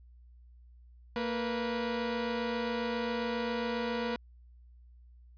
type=tone pair together; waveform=sawtooth; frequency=230.1 / 487.6 Hz; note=A#3 / B4; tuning=-22 / -22 cents; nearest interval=octave + minor second; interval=1300 cents; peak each=-30 / -30 dBFS; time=1.16-4.16 s; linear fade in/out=0 ms; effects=added 60 Hz sine -53 dBFS peak until 5.37 s + resampled to 11025 Hz